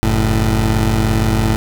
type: tone pair together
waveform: 20% pulse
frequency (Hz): 46.25 / 110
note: F#1 / A2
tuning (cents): 0 / 0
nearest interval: octave + minor third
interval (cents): 1500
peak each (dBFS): -11 / -10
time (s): 0.03-1.56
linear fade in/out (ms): 0
effects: none